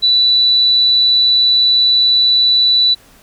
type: tone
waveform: sine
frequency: 3963 Hz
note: B7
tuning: 5 cents sharp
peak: -8 dBFS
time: 0.02-2.95 s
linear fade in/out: 20 ms
effects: pink hiss -46 dBFS RMS until 3.22 s